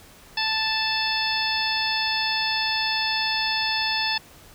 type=harmonic tone with a mistuned harmonic; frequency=880 Hz; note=A5; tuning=in tune; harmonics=1 / 2 / 3 / 4 / 5 / 6; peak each=-29 / -29 / -29 / -29 / -29 / -29 dBFS; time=0.37-4.18 s; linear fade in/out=5 ms; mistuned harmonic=6; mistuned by=-32 cents; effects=pink hiss -49 dBFS RMS until 4.54 s